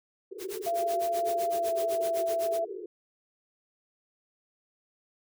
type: band-pass noise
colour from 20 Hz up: white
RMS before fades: -39 dBFS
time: 0.31-2.86 s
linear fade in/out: 5 ms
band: 360 to 440 Hz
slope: 96 dB/octave
type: noise with tremolo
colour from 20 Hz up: white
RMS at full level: -40 dBFS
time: 0.38-2.6 s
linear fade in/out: 50 ms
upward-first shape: sine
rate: 7.9 Hz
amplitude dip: 100%
type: tone with pitch glide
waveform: sine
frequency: 682 to 667.2 Hz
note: F5 to E5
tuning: -41 to +21 cents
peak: -26 dBFS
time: 0.66-2.65 s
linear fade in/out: 10 ms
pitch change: -38 cents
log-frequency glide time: 1.6-1.69 s
effects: none